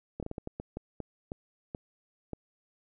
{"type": "slowing click train", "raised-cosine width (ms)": 2, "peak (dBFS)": -23, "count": 12, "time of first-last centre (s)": [0.2, 2.333], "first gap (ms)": 27, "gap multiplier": 1.36, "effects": []}